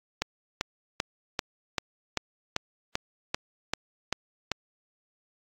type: click train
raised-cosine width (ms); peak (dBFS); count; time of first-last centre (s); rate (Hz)
0.2; -9; 12; 0.22-4.517; 2.56
effects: AAC 48 kbps